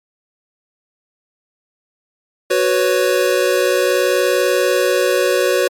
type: chord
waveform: square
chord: F# suspended fourth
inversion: none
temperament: equal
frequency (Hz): 370 / 493.9 / 554.4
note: F#4 / B4 / C#5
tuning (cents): 0 / 0 / 0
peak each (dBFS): -18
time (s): 2.5-5.68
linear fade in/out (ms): 10
effects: MP3 64 kbps